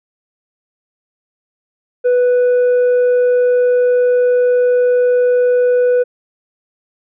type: tone with tanh clipping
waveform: sine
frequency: 493.9 Hz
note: B4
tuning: in tune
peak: -10 dBFS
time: 2.04-6.04 s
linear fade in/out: 20 ms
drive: 3 dB
effects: none